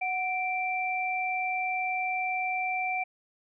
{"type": "tone pair together", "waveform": "sine", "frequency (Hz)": [740, 2349], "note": ["F#5", "D7"], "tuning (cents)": [0, 0], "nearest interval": "octave + minor sixth", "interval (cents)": 2000, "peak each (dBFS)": [-30, -30], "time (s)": [0.01, 3.04], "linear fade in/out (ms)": 10, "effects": []}